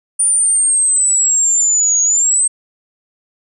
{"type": "exponential two-way sweep", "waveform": "sine", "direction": "down then up", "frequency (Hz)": [9380, 6645, 8400], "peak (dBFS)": -10, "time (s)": [0.19, 2.48], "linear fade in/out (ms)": 10, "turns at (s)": 2.02, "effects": []}